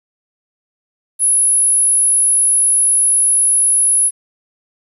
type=tone; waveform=sine; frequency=10548 Hz; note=E9; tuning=in tune; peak=-7 dBFS; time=1.19-4.11 s; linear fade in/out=50 ms; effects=tanh soft clip ceiling -9 dBFS + 8-bit